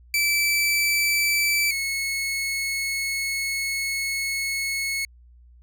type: tone pair in turn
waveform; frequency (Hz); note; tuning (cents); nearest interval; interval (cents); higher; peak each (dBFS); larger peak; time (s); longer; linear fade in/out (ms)
sawtooth; 2320 / 2190; D7 / C#7; -22 / -22; minor second; 100; first; -16 / -21; first; 0.14-1.71 / 1.71-5.05; second; 2
effects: added 60 Hz sine -48 dBFS peak until 5.62 s